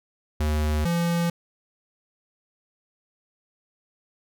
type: tone pair in turn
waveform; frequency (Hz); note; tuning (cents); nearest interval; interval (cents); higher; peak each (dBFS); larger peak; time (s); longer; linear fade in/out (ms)
square; 76 / 170.61; D#2 / F3; -40 / -40; octave + major second; 1400; second; -22; neither; 0.4-0.85 / 0.85-1.3; neither; 5
effects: none